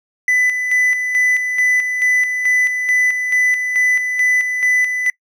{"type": "tone with tremolo", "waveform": "triangle", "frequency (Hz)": 1998, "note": "B6", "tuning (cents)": 20, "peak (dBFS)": -10, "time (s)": [0.28, 5.1], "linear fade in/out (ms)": 2, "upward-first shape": "square", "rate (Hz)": 2.3, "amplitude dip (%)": 50, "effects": ["noise-tail reverb RT60 0.1 s tail -23 dB re dry"]}